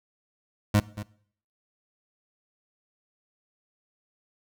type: tone with echo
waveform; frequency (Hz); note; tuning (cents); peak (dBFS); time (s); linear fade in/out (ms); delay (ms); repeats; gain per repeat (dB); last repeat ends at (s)
25% pulse; 103.83; G#2; 0; -14; 0.74-0.8; 5; 230; 1; -15; 1.03
effects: noise-tail reverb RT60 0.6 s tail -20 dB re dry